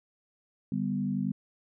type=chord; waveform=sine; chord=G major; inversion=second; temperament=equal; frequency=146.83 / 196 / 246.9 Hz; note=D3 / G3 / B3; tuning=0 / 0 / 0 cents; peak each=-35 / -30 / -32 dBFS; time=0.72-1.32 s; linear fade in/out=2 ms; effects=none